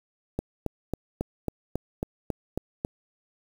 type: click train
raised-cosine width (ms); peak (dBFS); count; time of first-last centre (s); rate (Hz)
2; -14; 10; 0.39-2.849; 3.66
effects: 7-bit